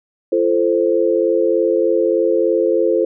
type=chord; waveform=sine; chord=F major; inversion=none; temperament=equal with one note detuned; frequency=342.2 / 440 / 523.3 Hz; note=F4 / A4 / C5; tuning=-35 / 0 / 0 cents; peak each=-17 dBFS; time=0.32-3.05 s; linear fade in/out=5 ms; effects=none